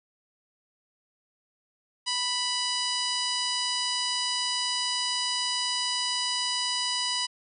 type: harmonic tone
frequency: 987 Hz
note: B5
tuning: 1 cent flat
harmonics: 1 / 2 / 3 / 4 / 5 / 6 / 7 / 8 / 9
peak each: -35 / -38 / -32 / -35 / -30 / -40 / -42 / -44 / -38 dBFS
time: 2.06-7.27 s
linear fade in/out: 20 ms
effects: none